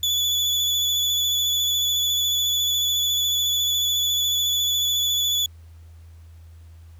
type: tone with vibrato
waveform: 35% pulse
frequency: 3443 Hz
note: A7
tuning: 38 cents flat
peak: -18 dBFS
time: 0.03-5.46 s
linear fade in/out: 2 ms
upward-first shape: square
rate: 14 Hz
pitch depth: 17 cents each way
effects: added 82 Hz sine -42 dBFS peak until 6.99 s + pink hiss -61 dBFS RMS until 6.99 s